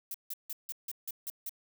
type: noise bursts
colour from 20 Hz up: violet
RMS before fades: -38 dBFS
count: 8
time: 0.11-1.494 s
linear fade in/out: 2 ms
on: 33 ms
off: 160 ms
effects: none